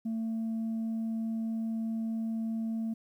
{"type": "tone", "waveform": "sine", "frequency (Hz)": 224.6, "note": "A3", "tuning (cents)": 36, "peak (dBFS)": -28, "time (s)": [0.05, 2.94], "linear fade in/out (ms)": 10, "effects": ["tanh soft clip ceiling -29 dBFS", "11-bit"]}